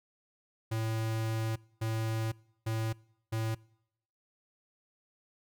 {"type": "tone bursts at uneven times", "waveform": "square", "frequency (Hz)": 111.6, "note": "A2", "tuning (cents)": 25, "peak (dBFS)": -31, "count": 4, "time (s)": [[0.71, 1.56], [1.81, 2.32], [2.66, 2.93], [3.32, 3.55]], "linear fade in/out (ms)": 10, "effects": ["noise-tail reverb RT60 0.8 s tail -25 dB re dry"]}